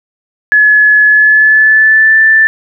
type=tone with pitch glide; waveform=sine; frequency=1704 to 1766.1 Hz; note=G#6 to A6; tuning=+44 to +6 cents; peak=-3 dBFS; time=0.52-2.47 s; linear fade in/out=0 ms; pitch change=+62 cents; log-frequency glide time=1.06-2.18 s; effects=none